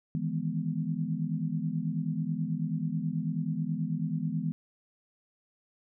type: chord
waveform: sine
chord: E major seventh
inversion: third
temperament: equal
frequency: 155.56 / 164.81 / 207.7 / 246.9 Hz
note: D#3 / E3 / G#3 / B3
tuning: 0 / 0 / 0 / 0 cents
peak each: -34 / -32 / -36 / -36 dBFS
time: 0.15-4.52 s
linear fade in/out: 0 ms
effects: none